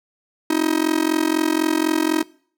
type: tone with amplitude modulation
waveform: 45% pulse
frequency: 316.4 Hz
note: D#4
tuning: 29 cents sharp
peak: -13 dBFS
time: 0.5-2.23 s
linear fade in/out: 5 ms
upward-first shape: sine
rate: 44 Hz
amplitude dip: 95%
effects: noise-tail reverb RT60 0.5 s tail -22 dB re dry

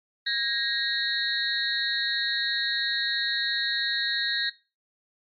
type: tone cluster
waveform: sine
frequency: 1631 / 1874 / 3763 / 3963 / 4243 Hz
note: G#6 / A#6 / A#7 / B7 / C8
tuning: -32 / +9 / +16 / +5 / +23 cents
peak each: -31 dBFS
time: 0.26-4.5 s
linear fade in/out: 10 ms
effects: noise-tail reverb RT60 0.3 s tail -18 dB re dry + MP3 48 kbps

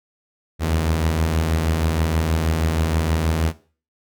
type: beating tone pair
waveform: sawtooth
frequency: 74.6 / 80.9 Hz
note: D2 / E2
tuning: +28 / -32 cents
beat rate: 6.3 Hz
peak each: -22 / -15 dBFS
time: 0.59-3.53 s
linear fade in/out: 50 ms
effects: noise-tail reverb RT60 0.4 s tail -18 dB re dry

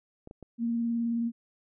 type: clicks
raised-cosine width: 2 ms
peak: -31 dBFS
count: 3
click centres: 0.274 / 0.311 / 0.427 s
type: tone with vibrato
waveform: sine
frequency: 233.1 Hz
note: A#3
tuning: in tune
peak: -26 dBFS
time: 0.58-1.32 s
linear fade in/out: 50 ms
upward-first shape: sine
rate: 19 Hz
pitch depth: 18 cents each way
effects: none

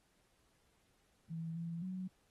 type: tone with pitch steps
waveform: sine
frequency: 163.9 / 167.8 / 185.5 Hz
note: E3 / E3 / F#3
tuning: -10 / +31 / +5 cents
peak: -39 dBFS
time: 1.3-2.08 s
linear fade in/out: 10 ms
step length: 260 ms
effects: pink hiss -75 dBFS RMS until 2.3 s + AAC 32 kbps

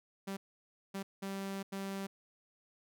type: tone bursts at uneven times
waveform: sawtooth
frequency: 195.3 Hz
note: G3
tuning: 6 cents flat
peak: -34 dBFS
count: 4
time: 0.27-0.37 / 0.94-1.03 / 1.22-1.63 / 1.72-2.07 s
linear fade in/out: 10 ms
effects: none

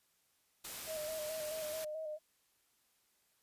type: noise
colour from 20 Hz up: white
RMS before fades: -45 dBFS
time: 0.64-1.85 s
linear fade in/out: 10 ms
type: tone with vibrato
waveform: sine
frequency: 622 Hz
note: D#5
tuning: 1 cent flat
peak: -39 dBFS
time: 0.86-2.19 s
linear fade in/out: 50 ms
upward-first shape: square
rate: 4.6 Hz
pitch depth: 35 cents each way
effects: white hiss -75 dBFS RMS until 3.42 s + resampled to 32000 Hz

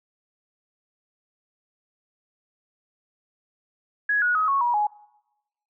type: tone with pitch steps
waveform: sine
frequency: 1672 / 1455.6 / 1267.1 / 1103.1 / 960.3 / 836 Hz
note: G#6 / F#6 / D#6 / C#6 / B5 / G#5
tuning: +11 / -29 / +31 / -9 / -49 / +11 cents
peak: -19 dBFS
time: 4.09-4.87 s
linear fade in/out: 5 ms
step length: 130 ms
effects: noise-tail reverb RT60 0.9 s tail -22 dB re dry

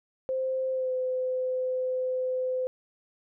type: tone with pitch glide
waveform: sine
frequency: 522 to 511.3 Hz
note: C5 to C5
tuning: -4 to -40 cents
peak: -26 dBFS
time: 0.29-2.67 s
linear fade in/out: 0 ms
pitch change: -36 cents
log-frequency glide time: 0.72-0.92 s
effects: none

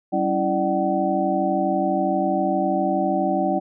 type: tone cluster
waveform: sine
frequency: 192.8 / 279.9 / 332.2 / 597 / 758 Hz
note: G3 / C#4 / E4 / D5 / F#5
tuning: -28 / +17 / +13 / +28 / +42 cents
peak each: -26 / -27 / -25 / -25 / -23 dBFS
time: 0.12-3.6 s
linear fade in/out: 20 ms
effects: none

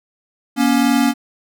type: tone pair together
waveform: square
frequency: 237.9 / 280 Hz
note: A#3 / C#4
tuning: +35 / +18 cents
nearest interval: minor third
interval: 283 cents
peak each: -16 dBFS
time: 0.56-1.14 s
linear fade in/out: 50 ms
effects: none

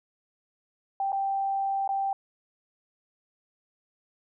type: tone with dropouts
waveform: sine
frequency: 784 Hz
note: G5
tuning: in tune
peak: -25 dBFS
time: 1-2.13 s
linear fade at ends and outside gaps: 2 ms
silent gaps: 1.12-1.128 / 1.877-1.89 s
effects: none

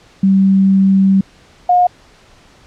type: tone pair in turn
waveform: sine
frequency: 193.2 / 716.9 Hz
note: G3 / F5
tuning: -25 / +45 cents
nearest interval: octave + major seventh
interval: 2270 cents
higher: second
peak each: -7 dBFS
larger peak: neither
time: 0.23-1.21 / 1.69-1.87 s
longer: first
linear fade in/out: 5 ms
effects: pink hiss -46 dBFS RMS until 2.66 s + low-pass 6000 Hz 12 dB/octave

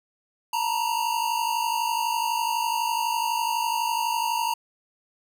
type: tone pair together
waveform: square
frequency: 904 / 956 Hz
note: A5 / A#5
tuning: +47 / +43 cents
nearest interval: minor second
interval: 96 cents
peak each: -27 dBFS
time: 0.53-4.54 s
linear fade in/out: 5 ms
effects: none

